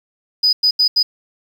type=tone bursts at uneven times; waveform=sine; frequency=4974 Hz; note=D#8; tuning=1 cent flat; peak=-9 dBFS; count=4; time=0.43-0.53 / 0.63-0.71 / 0.79-0.88 / 0.96-1.03 s; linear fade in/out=10 ms; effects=tanh soft clip ceiling -7 dBFS + 7-bit